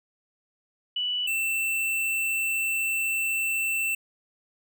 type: tone pair in turn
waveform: sine / square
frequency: 2960 / 2676 Hz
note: F#7 / E7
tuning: 0 / +25 cents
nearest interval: major second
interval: 175 cents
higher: first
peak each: -25 / -25 dBFS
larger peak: neither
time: 0.96-1.27 / 1.27-3.95 s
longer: second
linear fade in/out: 5 ms
effects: none